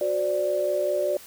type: tone cluster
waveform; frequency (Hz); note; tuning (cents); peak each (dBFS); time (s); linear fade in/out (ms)
sine; 367.7 / 520 / 585; F#4 / C5 / D5; -11 / -11 / -7; -29 / -31 / -23; 0.01-1.17; 2
effects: white hiss -46 dBFS RMS until 1.26 s